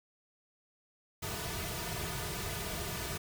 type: noise with comb filter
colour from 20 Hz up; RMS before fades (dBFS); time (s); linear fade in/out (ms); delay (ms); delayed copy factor
pink; -38; 1.22-3.18; 10; 3.7; -1
effects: none